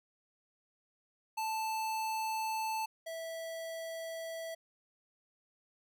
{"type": "tone pair in turn", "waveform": "square", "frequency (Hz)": [880, 655.6], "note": ["A5", "E5"], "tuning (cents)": [0, -10], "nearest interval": "perfect fourth", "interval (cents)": 510, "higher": "first", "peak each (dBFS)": [-34, -40], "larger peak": "first", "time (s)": [[1.37, 2.86], [3.06, 4.55]], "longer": "neither", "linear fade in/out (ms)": 10, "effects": []}